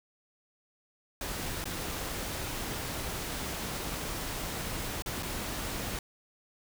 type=noise with dropouts; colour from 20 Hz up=pink; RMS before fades=-36 dBFS; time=1.21-5.99 s; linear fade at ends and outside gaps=2 ms; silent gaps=1.642-1.655 / 5.022-5.06 / 5.226-5.23 s; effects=none